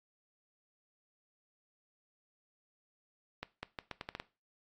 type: accelerating click train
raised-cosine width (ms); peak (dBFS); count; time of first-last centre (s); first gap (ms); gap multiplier
0.3; -23; 8; 3.43-4.199; 200; 0.79
effects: noise-tail reverb RT60 0.3 s tail -18 dB re dry + AAC 48 kbps

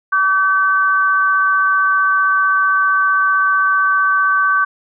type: tone pair together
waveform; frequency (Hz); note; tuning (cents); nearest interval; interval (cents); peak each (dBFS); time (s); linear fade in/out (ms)
sine; 1150.5 / 1534; D6 / G6; -36 / -38; perfect fourth; 498; -14; 0.12-4.65; 10
effects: none

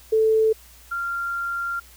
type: tone pair in turn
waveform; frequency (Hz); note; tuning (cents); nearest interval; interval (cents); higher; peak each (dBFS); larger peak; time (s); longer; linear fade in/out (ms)
sine; 440 / 1386.5; A4 / F6; 0 / -13; octave + minor sixth; 1987; second; -15 / -24; first; 0.12-0.53 / 0.91-1.8; second; 10
effects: added 60 Hz sine -50 dBFS peak until 1.96 s + white hiss -50 dBFS RMS until 1.96 s

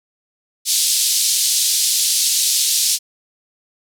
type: band-pass noise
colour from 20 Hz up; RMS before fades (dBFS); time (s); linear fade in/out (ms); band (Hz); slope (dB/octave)
pink; -17; 0.65-2.99; 50; 3900 to 12000; 24
effects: none

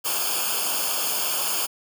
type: noise with comb filter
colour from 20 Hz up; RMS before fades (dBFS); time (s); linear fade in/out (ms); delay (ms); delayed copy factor
white; -25; 0.04-1.67; 20; 0.51; -1
effects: none

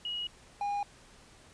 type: tone pair in turn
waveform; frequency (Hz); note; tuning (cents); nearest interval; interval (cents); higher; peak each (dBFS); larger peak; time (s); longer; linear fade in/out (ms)
sine / triangle; 2900 / 813.8; F#7 / G#5; -35 / -35; octave + minor seventh; 2200; first; -33 / -28; second; 0.05-0.27 / 0.61-0.83; neither; 2
effects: pink hiss -57 dBFS RMS until 1.53 s + resampled to 22050 Hz

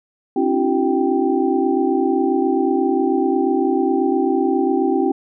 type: tone cluster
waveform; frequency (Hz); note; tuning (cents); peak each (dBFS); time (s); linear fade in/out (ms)
sine; 267 / 294.6 / 332.9 / 381.8 / 784; C4 / D4 / E4 / G4 / G5; +35 / +6 / +17 / -46 / 0; -20 / -25 / -20 / -20 / -24; 0.36-5.12; 5
effects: none

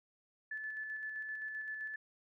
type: tone with tremolo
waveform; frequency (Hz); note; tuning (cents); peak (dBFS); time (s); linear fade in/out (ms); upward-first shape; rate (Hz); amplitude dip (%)
sine; 1737; A6; -23; -38; 0.51-1.96; 5; square; 7.7; 30
effects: none

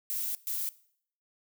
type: noise bursts at uneven times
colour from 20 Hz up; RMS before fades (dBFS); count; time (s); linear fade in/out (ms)
violet; -33; 2; 0.1-0.35 / 0.47-0.69; 0
effects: noise-tail reverb RT60 0.6 s tail -20 dB re dry

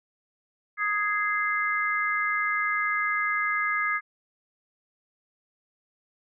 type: chord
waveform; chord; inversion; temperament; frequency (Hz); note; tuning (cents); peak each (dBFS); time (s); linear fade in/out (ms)
sine; Ab major; second; just; 1245.9 / 1661.2 / 2077; Eb6 / Ab6 / C7; +2 / 0 / -13; -28; 0.77-4.01; 50
effects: none

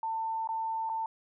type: tone with dropouts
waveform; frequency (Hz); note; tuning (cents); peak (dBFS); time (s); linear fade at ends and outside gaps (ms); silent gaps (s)
sine; 895; A5; +29; -30; 0.03-1.06; 2; 0.474-0.489 / 0.893-0.897
effects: none

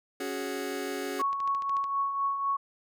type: chord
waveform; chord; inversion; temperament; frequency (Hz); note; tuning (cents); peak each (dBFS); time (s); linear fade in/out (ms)
sawtooth; C# suspended fourth; none; just; 277.2 / 369.6 / 415.8; C#4 / F#4 / G#4; 0 / -2 / +2; -32; 0.2-1.22; 5
type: tone with tremolo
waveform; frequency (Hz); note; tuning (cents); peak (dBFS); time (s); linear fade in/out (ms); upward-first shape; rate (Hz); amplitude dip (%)
sine; 1108.7; C#6; 0; -24; 1.19-2.57; 10; triangle; 4; 55
type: click train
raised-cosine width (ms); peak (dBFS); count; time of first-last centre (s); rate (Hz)
0.2; -28; 8; 1.33-1.841; 13.7
effects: none

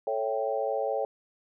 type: chord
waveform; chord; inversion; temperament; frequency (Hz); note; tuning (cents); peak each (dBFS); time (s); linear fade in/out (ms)
sine; A dominant seventh; none; equal; 440 / 554.4 / 659.3 / 784; A4 / C#5 / E5 / G5; 0 / 0 / 0 / 0; -32 / -30 / -34 / -33; 0.07-1.05; 2
effects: none

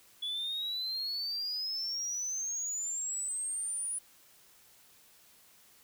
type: exponential sweep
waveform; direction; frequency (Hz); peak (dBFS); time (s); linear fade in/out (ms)
sine; up; 3404 to 9850; -31; 0.22-3.99; 10
effects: tanh soft clip ceiling -31 dBFS + white hiss -61 dBFS RMS until 5.83 s

